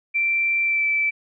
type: tone with pitch glide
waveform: sine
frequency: 2349 to 2321 Hz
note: D7 to D7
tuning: 0 to -21 cents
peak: -18 dBFS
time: 0.14-1.11 s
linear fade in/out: 20 ms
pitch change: -21 cents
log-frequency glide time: 0.63-0.85 s
effects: none